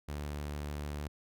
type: tone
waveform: sawtooth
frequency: 73.42 Hz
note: D2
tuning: in tune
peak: -33 dBFS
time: 0.08-1.08 s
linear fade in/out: 10 ms
effects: none